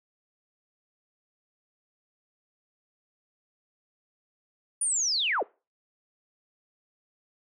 sine linear sweep, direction down, 9610 to 317.3 Hz, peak -24 dBFS, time 4.81-5.43 s, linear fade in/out 5 ms, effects noise-tail reverb RT60 0.3 s tail -23 dB re dry

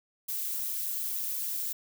violet noise with amplitude modulation, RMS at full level -30 dBFS, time 0.28-1.73 s, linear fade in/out 10 ms, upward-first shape sine, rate 212 Hz, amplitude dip 70%, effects none

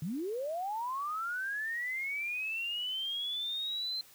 sine linear sweep, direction up, 139.7 to 4131 Hz, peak -33 dBFS, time 0.02-4.01 s, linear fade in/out 2 ms, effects white hiss -58 dBFS RMS until 4.14 s + high-pass 60 Hz 12 dB/octave

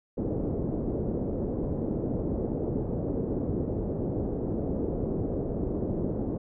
white low-pass noise, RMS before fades -30 dBFS, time 0.17-6.38 s, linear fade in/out 10 ms, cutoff 450 Hz, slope 24 dB/octave, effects none

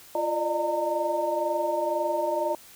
sine tone cluster, 344.8 / 587 / 609 / 914 Hz, F4 / D5 / D#5 / A#5, -22 / -1 / -37 / -34 cents, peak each -32 / -32 / -27 / -29 dBFS, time 0.15-2.55 s, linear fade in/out 2 ms, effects white hiss -50 dBFS RMS until 2.75 s

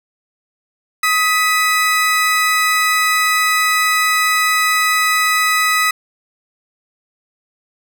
35% pulse tone pair together, 1260 / 1975.5 Hz, D#6 / B6, +21 / 0 cents, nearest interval minor sixth, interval 779 cents, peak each -14 dBFS, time 1.03-5.91 s, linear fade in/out 5 ms, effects none

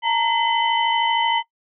sine tone cluster, 876 / 929 / 2029 / 3041 Hz, A5 / A#5 / B6 / F#7, -8 / -6 / +46 / +47 cents, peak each -27 / -19 / -25 / -24 dBFS, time 0.02-1.43 s, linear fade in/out 50 ms, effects noise-tail reverb RT60 0.1 s tail -18 dB re dry

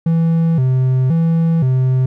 triangle tone with vibrato, 146.1 Hz, D3, 9 cents flat, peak -9 dBFS, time 0.06-2.06 s, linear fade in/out 5 ms, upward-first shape square, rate 0.96 Hz, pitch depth 210 cents each way, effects none

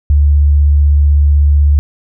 sine tone with vibrato, 72.6 Hz, D2, 19 cents flat, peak -5 dBFS, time 0.1-1.79 s, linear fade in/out 0 ms, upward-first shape triangle, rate 16 Hz, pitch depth 17 cents each way, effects none

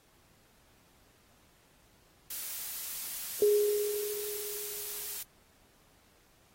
blue noise, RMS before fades -38 dBFS, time 2.3-5.23 s, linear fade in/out 5 ms
sine tone with exponential decay, 415.3 Hz, G#4, in tune, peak -20 dBFS, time 3.42-5.17 s, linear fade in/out 2 ms, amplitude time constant 380 ms
effects pink hiss -65 dBFS RMS until 6.54 s + AAC 48 kbps

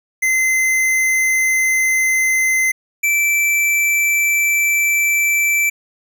square tone pair in turn, 2062 / 2330 Hz, C7 / D7, -26 / -14 cents, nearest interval major second, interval 212 cents, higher second, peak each -14 dBFS, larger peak neither, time 0.22-2.72 / 3.03-5.7 s, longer second, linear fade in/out 10 ms, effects none

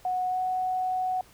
sine tone with pitch glide, 735 to 741.4 Hz, F#5 to F#5, -12 to +3 cents, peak -25 dBFS, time 0.05-1.21 s, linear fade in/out 2 ms, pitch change +15 cents, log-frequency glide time 0.29-0.39 s, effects pink hiss -56 dBFS RMS until 1.33 s

